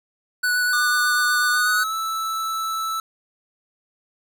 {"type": "tone with vibrato", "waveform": "square", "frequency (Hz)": 1479, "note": "F#6", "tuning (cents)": -1, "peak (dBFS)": -19, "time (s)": [0.43, 1.84], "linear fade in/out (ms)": 10, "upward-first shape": "triangle", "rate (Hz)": 8.1, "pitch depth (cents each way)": 15}
{"type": "tone with pitch glide", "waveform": "square", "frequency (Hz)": [1200, 1316.2], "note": ["D6", "E6"], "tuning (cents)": [37, -3], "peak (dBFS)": -24, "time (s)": [0.73, 3], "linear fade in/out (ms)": 2, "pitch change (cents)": 160, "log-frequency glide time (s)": [1.49, 1.94]}
{"effects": ["8-bit"]}